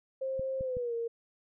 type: tone with pitch glide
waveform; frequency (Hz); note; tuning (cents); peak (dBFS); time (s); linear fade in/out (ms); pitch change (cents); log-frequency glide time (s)
sine; 530 to 464.1; C5 to A#4; +22 to -8; -31; 0.21-1.08; 10; -230; 0.61-0.94
type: clicks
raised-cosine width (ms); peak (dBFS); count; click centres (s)
5; -29; 3; 0.395 / 0.609 / 0.769
effects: none